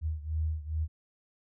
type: beating tone pair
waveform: sine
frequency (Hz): 77.78 / 80.18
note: D#2 / E2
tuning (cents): 0 / -47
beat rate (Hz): 2.4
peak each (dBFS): -31 / -34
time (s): 0.01-0.88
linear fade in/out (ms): 50
effects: none